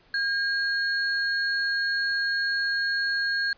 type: tone pair together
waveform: sine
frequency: 1616 / 4314 Hz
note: G#6 / C#8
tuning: -48 / -48 cents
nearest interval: octave + perfect fourth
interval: 1700 cents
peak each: -24 / -30 dBFS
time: 0.14-3.53 s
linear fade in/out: 2 ms
effects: pink hiss -59 dBFS RMS until 3.57 s + resampled to 11025 Hz